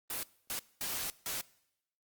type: noise bursts at uneven times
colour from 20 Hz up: white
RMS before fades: -37 dBFS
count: 4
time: 0.1-0.23 / 0.5-0.59 / 0.81-1.1 / 1.26-1.41 s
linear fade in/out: 0 ms
effects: noise-tail reverb RT60 0.8 s tail -22 dB re dry + Opus 32 kbps